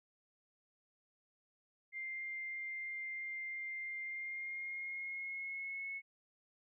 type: tone with pitch glide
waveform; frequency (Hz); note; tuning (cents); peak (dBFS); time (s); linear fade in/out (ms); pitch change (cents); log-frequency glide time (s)
sine; 2101 to 2194; C7 to C#7; +7 to -18; -40; 1.92-6.02; 50; +75; 4-5.91
effects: none